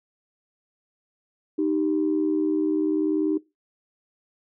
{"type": "tone pair together", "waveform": "sine", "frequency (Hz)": [309.5, 390], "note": ["D#4", "G4"], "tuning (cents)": [-9, -9], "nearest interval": "major third", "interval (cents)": 400, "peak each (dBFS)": [-21, -26], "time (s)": [1.58, 3.38], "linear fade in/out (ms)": 10, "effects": ["noise-tail reverb RT60 0.2 s tail -18 dB re dry", "tanh soft clip ceiling -13 dBFS"]}